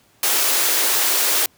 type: high-pass noise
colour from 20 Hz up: white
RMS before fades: -18 dBFS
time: 0.23-1.46 s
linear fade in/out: 2 ms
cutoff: 290 Hz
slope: 48 dB/octave
effects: pink hiss -56 dBFS RMS until 1.57 s + high-pass 80 Hz 12 dB/octave